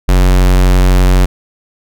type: tone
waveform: square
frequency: 45.94 Hz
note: F#1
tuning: 12 cents flat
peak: -6 dBFS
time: 0.08-1.26 s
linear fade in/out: 10 ms
effects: none